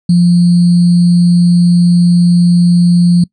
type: tone with sample-and-hold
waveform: sine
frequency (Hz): 174.61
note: F3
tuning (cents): 0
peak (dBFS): -4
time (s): 0.09-3.24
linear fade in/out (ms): 5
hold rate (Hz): 4410
effects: noise-tail reverb RT60 0.1 s tail -23 dB re dry + resampled to 22050 Hz